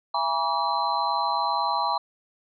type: tone cluster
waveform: sine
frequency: 673 / 820 / 962 / 1150 / 4072 Hz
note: E5 / G#5 / B5 / D6 / C8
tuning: +36 / -22 / -46 / -37 / -48 cents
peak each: -33 / -28 / -26 / -28 / -33 dBFS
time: 0.14-1.98 s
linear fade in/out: 5 ms
effects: none